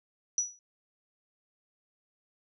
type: tone with exponential decay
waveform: sine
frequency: 5880 Hz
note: F#8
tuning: 12 cents flat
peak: -22 dBFS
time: 0.38-0.59 s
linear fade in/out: 1 ms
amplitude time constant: 45 ms
effects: none